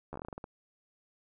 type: slowing click train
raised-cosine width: 1 ms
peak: -27 dBFS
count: 11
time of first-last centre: 0.13-0.442 s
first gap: 12 ms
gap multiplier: 1.2
effects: none